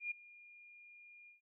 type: tone with ADSR envelope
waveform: sine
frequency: 2418 Hz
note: D7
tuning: 50 cents sharp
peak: -35 dBFS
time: 0-1.41 s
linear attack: 110 ms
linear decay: 11 ms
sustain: -21 dB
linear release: 130 ms
effects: none